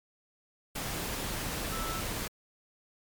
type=tone in noise; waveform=sine; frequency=1318.5 Hz; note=E6; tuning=in tune; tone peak=-38 dBFS; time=1.72-2.01 s; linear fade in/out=10 ms; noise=pink; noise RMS=-35 dBFS; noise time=0.75-2.28 s; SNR=-6 dB; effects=MP3 96 kbps